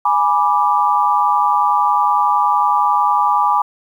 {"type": "chord", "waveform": "sine", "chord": "G# diminished", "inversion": "none", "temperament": "equal with one note detuned", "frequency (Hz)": [830.6, 981.5, 1174.7], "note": ["G#5", "B5", "D6"], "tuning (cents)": [0, -11, 0], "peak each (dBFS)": -16, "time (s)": [0.05, 3.62], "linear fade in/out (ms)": 5, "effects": ["8-bit"]}